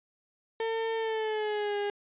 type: tone with pitch glide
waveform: 35% pulse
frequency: 450.8 to 408.6 Hz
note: A4 to G#4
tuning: +42 to -28 cents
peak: -27 dBFS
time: 0.6-1.9 s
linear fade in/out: 2 ms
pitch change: -170 cents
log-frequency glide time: 0.97-1.77 s
effects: resampled to 8000 Hz